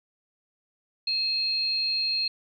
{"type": "tone pair together", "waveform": "sine", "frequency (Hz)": [2591, 4224], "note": ["E7", "C8"], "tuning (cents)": [-30, 16], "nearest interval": "minor sixth", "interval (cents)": 846, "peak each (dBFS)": [-35, -24], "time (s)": [1.07, 2.28], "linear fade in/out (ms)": 5, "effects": []}